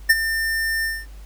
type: tone with ADSR envelope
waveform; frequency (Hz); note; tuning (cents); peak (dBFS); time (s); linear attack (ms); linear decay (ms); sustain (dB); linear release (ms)
square; 1800; A6; +39; -9; 0.09-1.06; 12; 36; -12; 220
effects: added 50 Hz sine -36 dBFS peak until 1.25 s + pink hiss -52 dBFS RMS until 1.25 s